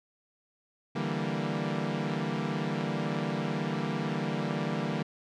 sawtooth chord, E half-diminished seventh, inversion third, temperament equal, 146.83 / 164.81 / 196 / 233.1 Hz, D3 / E3 / G3 / Bb3, 0 / 0 / 0 / 0 cents, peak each -31 dBFS, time 0.95-5.03 s, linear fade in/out 10 ms, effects low-pass 4000 Hz 12 dB/octave

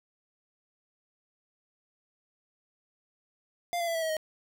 square tone with pitch steps, 697 / 682.3 / 667.8 / 653.7 / 639.9 / 626.4 Hz, F5 / F5 / E5 / E5 / D#5 / D#5, -4 / -41 / +22 / -15 / +48 / +11 cents, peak -29 dBFS, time 3.73-4.168 s, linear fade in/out 0 ms, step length 73 ms, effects none

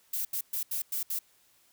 violet noise bursts at uneven times, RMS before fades -32 dBFS, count 6, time 0.13-0.25 / 0.33-0.41 / 0.53-0.63 / 0.71-0.82 / 0.92-1.03 / 1.1-1.19 s, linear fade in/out 5 ms, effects white hiss -65 dBFS RMS until 1.72 s

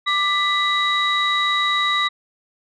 sine tone cluster, 1181 / 1988 / 3841 Hz, D6 / B6 / B7, +9 / +11 / -49 cents, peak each -20 / -21 / -20 dBFS, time 0.06-2.09 s, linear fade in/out 20 ms, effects tanh soft clip ceiling -10 dBFS

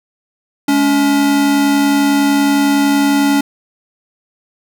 square tone pair together, 211.8 / 282.7 Hz, G#3 / C#4, +34 / +34 cents, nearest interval perfect fourth, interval 500 cents, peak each -21 / -11 dBFS, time 0.68-3.41 s, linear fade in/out 5 ms, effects none

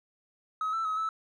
triangle tone with pitch steps, 1275 / 1328 / 1275 / 1308 Hz, D#6 / E6 / D#6 / E6, +42 / +12 / +42 / -14 cents, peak -25 dBFS, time 0.61-1.09 s, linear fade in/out 2 ms, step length 120 ms, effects tanh soft clip ceiling -24 dBFS + resampled to 22050 Hz

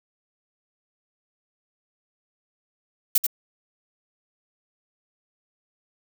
violet noise with echo, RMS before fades -17 dBFS, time 3.15-3.18 s, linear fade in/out 5 ms, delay 87 ms, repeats 1, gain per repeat -5 dB, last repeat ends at 3.267 s, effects none

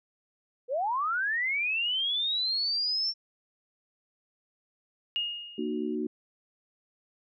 sine linear sweep, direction up, 466.2 to 5470 Hz, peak -26 dBFS, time 0.68-3.14 s, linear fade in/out 50 ms
sine tone with exponential decay, 2853 Hz, F7, 36 cents sharp, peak -25 dBFS, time 5.16-5.95 s, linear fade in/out 0 ms, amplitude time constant 170 ms
sine chord, D# minor, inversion second, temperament equal with one note detuned, 233.1 / 303.5 / 370 Hz, A#3 / D#4 / F#4, 0 / -43 / 0 cents, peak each -33 dBFS, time 5.58-6.07 s, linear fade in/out 5 ms
effects none

